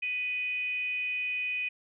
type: tone with frequency modulation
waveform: sine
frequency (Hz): 2489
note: D#7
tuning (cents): 0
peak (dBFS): -29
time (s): 0.02-1.69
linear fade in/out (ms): 10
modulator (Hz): 501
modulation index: 0.3
effects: none